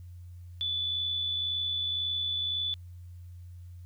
sine tone with amplitude modulation, 3473 Hz, A7, 23 cents flat, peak -27 dBFS, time 0.61-2.74 s, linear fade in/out 0 ms, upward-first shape sine, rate 61.9 Hz, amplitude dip 30%, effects added 88 Hz sine -43 dBFS peak until 3.85 s + white hiss -71 dBFS RMS until 3.85 s

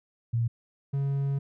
sine / triangle tone pair in turn, 116.54 / 138.84 Hz, A#2 / C#3, 0 / +3 cents, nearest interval minor third, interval 303 cents, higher second, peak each -23 dBFS, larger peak neither, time 0.33-0.48 / 0.93-1.39 s, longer second, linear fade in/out 10 ms, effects none

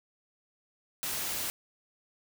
white noise, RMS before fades -34 dBFS, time 1.03-1.5 s, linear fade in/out 0 ms, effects none

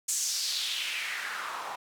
white noise with band-pass filter sweep, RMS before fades -33 dBFS, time 0.08-1.76 s, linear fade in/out 10 ms, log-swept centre 7700 to 850 Hz, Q 2.9, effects none

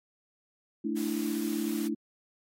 sine chord, A suspended fourth, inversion none, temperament equal, 220 / 293.7 / 329.6 Hz, A3 / D4 / E4, 0 / 0 / 0 cents, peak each -33 dBFS, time 0.84-1.95 s, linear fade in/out 10 ms
white high-pass noise, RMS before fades -43 dBFS, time 0.96-1.88 s, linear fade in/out 10 ms, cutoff 140 Hz, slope 48 dB/octave
effects AAC 48 kbps

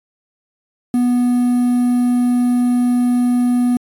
triangle tone with quantisation, 245.2 Hz, B3, 12 cents flat, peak -10 dBFS, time 0.94-3.77 s, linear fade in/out 2 ms, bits 6, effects AAC 64 kbps

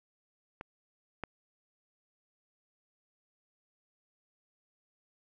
clicks, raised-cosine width 0.5 ms, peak -26 / -21 dBFS, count 2, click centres 0.611 / 1.237 s, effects none

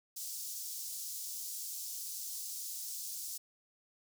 pink high-pass noise, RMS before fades -42 dBFS, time 0.16-3.38 s, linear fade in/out 10 ms, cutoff 5300 Hz, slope 24 dB/octave, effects none

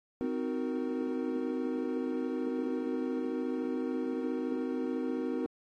triangle chord, C half-diminished seventh, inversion none, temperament equal with one note detuned, 257.1 / 311.1 / 370 / 466.2 Hz, C4 / Eb4 / Gb4 / Bb4, -30 / 0 / 0 / 0 cents, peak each -32 / -35 / -36 / -36 dBFS, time 0.21-5.46 s, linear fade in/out 0 ms, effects AAC 32 kbps

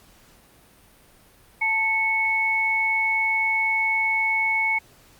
sine tone pair together, 884.3 / 2206 Hz, A5 / C#7, +8 / -9 cents, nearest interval octave + major third, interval 1583 cents, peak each -27 / -20 dBFS, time 1.61-4.79 s, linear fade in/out 10 ms, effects pink hiss -54 dBFS RMS until 5.19 s + Opus 48 kbps

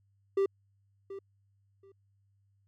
triangle tone with echo, 392 Hz, G4, in tune, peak -22 dBFS, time 0.37-0.46 s, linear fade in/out 5 ms, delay 730 ms, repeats 2, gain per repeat -15 dB, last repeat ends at 1.92 s, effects added 99 Hz sine -67 dBFS peak until 2.67 s

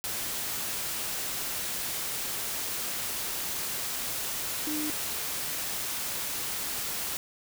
sine tone in noise, 303.8 Hz, D#4, 41 cents flat, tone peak -31 dBFS, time 4.67-4.9 s, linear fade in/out 0 ms, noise white, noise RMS -33 dBFS, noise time 0.04-7.17 s, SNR -1 dB, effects none

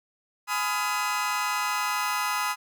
30% pulse chord, F half-diminished seventh, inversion first, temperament just, 838.1 / 1005.8 / 1257.2 / 1396.9 Hz, Ab5 / Cb6 / Eb6 / F6, +16 / +31 / +18 / 0 cents, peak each -30 / -27 / -27 / -32 dBFS, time 0.47-2.56 s, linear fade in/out 50 ms, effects none

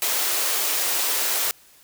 white high-pass noise, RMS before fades -23 dBFS, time 0.02-1.51 s, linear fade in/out 0 ms, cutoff 340 Hz, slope 24 dB/octave, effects white hiss -53 dBFS RMS until 1.83 s

